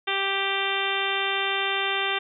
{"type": "harmonic tone with a mistuned harmonic", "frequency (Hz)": 392, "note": "G4", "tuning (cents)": 0, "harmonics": [1, 2, 3, 4, 5, 6, 7, 8, 9], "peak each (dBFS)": [-32, -32, -32, -32, -32, -32, -32, -32, -32], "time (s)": [0.07, 2.19], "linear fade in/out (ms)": 10, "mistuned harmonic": 9, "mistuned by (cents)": 22, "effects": []}